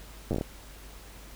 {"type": "slowing click train", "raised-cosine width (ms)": 2, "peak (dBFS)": -16, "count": 7, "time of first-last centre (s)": [0.31, 0.411], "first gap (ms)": 9, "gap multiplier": 1.25, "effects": ["added 50 Hz sine -47 dBFS peak until 1.35 s", "pink hiss -50 dBFS RMS until 1.35 s"]}